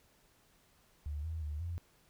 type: tone with pitch steps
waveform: sine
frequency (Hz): 73.8 / 80.9 / 75 / 85.8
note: D2 / E2 / D2 / F2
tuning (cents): +9 / -32 / +37 / -30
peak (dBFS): -36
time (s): 1.06-1.78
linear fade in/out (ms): 0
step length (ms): 180
effects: pink hiss -68 dBFS RMS until 2.09 s